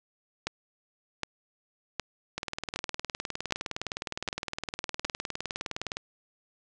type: two click trains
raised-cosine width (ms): 0.2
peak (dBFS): -15 / -12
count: 71 / 7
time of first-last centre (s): 2.38-5.97 / 0.47-5.05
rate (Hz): 19.5 / 1.31
effects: resampled to 22050 Hz + 8-bit